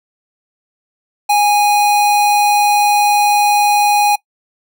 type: tone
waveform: square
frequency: 826 Hz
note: G#5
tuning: 10 cents flat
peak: -10 dBFS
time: 1.29-4.16 s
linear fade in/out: 10 ms
effects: noise-tail reverb RT60 0.1 s tail -21 dB re dry